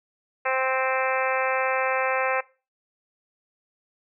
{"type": "harmonic tone", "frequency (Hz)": 261.6, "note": "C4", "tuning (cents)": 0, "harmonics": [2, 3, 4, 5, 6, 7, 8, 9, 10], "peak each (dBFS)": [-27, -29, -30, -31, -32, -32, -33, -34, -34], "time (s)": [0.45, 2.41], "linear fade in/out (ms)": 10, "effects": ["noise-tail reverb RT60 0.3 s tail -19 dB re dry"]}